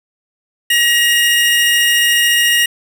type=tone pair together; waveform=45% pulse; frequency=1900 / 2843 Hz; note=A#6 / F7; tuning=+33 / +30 cents; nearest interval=perfect fifth; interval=697 cents; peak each=-13 dBFS; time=0.7-2.66 s; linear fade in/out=5 ms; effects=none